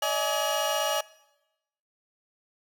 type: tone cluster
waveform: 30% pulse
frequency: 580 / 635 / 841 / 2881 Hz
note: D5 / D#5 / G#5 / F#7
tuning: -22 / +35 / +22 / -47 cents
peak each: -28 dBFS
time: 0.02-1.01 s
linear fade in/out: 5 ms
effects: noise-tail reverb RT60 0.9 s tail -20 dB re dry